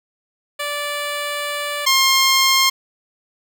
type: tone pair in turn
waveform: 10% pulse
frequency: 583 / 1066.1 Hz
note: D5 / C6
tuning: -13 / +32 cents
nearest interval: minor seventh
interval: 1045 cents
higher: second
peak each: -14 / -4 dBFS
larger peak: second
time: 0.59-1.86 / 1.86-2.7 s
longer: first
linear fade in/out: 10 ms
effects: none